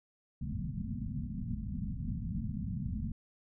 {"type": "low-pass noise", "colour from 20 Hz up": "white", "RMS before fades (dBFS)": -37, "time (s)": [0.41, 3.12], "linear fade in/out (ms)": 5, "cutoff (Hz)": 240, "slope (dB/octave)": 96, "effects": []}